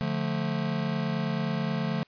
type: chord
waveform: square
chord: D minor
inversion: none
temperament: just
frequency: 146.83 / 176.2 / 220.2 Hz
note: D3 / F3 / A3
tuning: 0 / +16 / +2 cents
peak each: -32 dBFS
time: 0.01-2.03 s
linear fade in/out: 0 ms
effects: white hiss -62 dBFS RMS until 2.07 s + resampled to 11025 Hz